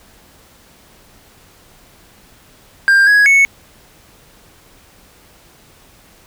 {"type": "tone with pitch steps", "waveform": "triangle", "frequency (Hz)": [1594, 1665, 2209], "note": ["G6", "G#6", "C#7"], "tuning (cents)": [28, 4, -7], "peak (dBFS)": -5, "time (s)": [2.88, 3.45], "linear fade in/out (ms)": 0, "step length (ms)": 190, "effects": ["pink hiss -47 dBFS RMS until 6.26 s"]}